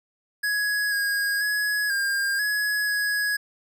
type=tone with pitch steps; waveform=square; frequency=1673 / 1639 / 1680 / 1606 / 1682 / 1671 Hz; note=G#6 / G#6 / G#6 / G6 / G#6 / G#6; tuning=+12 / -23 / +19 / +41 / +22 / +10 cents; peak=-23 dBFS; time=0.43-3.37 s; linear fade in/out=10 ms; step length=490 ms; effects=none